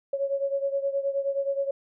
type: beating tone pair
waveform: sine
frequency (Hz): 551 / 560.5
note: C#5 / C#5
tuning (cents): -11 / +19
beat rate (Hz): 9.5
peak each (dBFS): -26 / -30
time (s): 0.13-1.71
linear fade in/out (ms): 5
effects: none